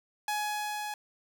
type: tone with level ramp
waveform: sawtooth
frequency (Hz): 840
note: G#5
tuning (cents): +19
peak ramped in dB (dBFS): -25 to -31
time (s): 0.28-0.94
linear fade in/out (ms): 2
effects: none